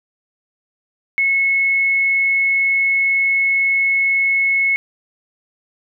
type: tone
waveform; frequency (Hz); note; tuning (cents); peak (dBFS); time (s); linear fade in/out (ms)
sine; 2189; C#7; -22; -13; 1.18-4.76; 0
effects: none